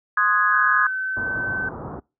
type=chord; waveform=sine; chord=Ab dominant seventh; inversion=first; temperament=equal; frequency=1046.5 / 1244.5 / 1480 / 1661.2 Hz; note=C6 / Eb6 / Gb6 / Ab6; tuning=0 / 0 / 0 / 0 cents; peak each=-25 / -20 / -25 / -19 dBFS; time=0.17-0.87 s; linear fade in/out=5 ms
type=tone with pitch glide; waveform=sine; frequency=1520 to 1529.7 Hz; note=F#6 to G6; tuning=+46 to -43 cents; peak=-23 dBFS; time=0.52-1.69 s; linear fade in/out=5 ms; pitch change=+11 cents; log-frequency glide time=0.72-1.07 s
type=low-pass noise; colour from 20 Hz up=pink; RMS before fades=-32 dBFS; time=1.16-2 s; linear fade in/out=10 ms; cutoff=1300 Hz; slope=48 dB/octave
effects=noise-tail reverb RT60 0.3 s tail -26 dB re dry + high-pass 80 Hz 12 dB/octave